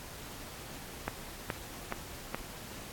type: click train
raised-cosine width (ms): 0.5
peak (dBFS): -17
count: 4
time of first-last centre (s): 1.08-2.346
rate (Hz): 2.37
effects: pink hiss -46 dBFS RMS until 2.92 s + AAC 64 kbps